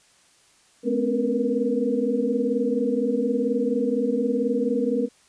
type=tone cluster; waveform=sine; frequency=214.5 / 252.4 / 276.6 / 460.8 / 479.8 Hz; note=A3 / B3 / C#4 / A#4 / A#4; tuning=-44 / +38 / -4 / -20 / +50 cents; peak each=-28 / -25 / -30 / -29 / -25 dBFS; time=0.83-5.09 s; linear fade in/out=50 ms; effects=white hiss -58 dBFS RMS until 5.28 s + resampled to 22050 Hz